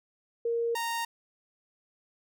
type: tone pair in turn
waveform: sine / sawtooth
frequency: 466.2 / 927.3 Hz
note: A#4 / A#5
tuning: 0 / -9 cents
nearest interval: octave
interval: 1191 cents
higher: second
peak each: -26 dBFS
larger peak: neither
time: 0.45-0.75 / 0.75-1.05 s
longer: neither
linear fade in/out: 5 ms
effects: none